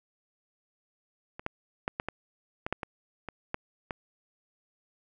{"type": "clicks", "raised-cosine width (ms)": 0.5, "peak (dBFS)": [-25, -16, -14, -15, -17, -17, -13, -19, -22, -15, -18], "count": 11, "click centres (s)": [1.395, 1.464, 1.879, 1.999, 2.086, 2.665, 2.726, 2.832, 3.287, 3.544, 3.908], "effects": []}